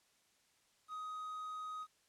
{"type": "tone with quantisation", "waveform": "triangle", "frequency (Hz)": 1255, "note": "D#6", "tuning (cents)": 15, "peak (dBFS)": -40, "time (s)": [0.88, 1.87], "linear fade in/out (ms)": 50, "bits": 11, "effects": ["white hiss -73 dBFS RMS until 2.08 s", "low-pass 9000 Hz 12 dB/octave"]}